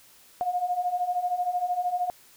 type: beating tone pair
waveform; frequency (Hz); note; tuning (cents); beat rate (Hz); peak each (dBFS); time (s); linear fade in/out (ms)
sine; 708 / 721; F5 / F#5; +23 / -45; 13; -30 / -26; 0.41-2.1; 0
effects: white hiss -55 dBFS RMS until 2.36 s